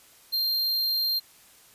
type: tone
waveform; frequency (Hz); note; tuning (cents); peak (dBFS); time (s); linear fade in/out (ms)
square; 4186; C8; 0; -24; 0.32-1.2; 20
effects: white hiss -55 dBFS RMS until 1.74 s + resampled to 32000 Hz